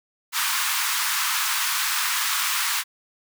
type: high-pass noise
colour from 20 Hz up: pink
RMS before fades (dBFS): -24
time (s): 0.32-2.84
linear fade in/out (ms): 50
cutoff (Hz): 980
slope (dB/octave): 48
effects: none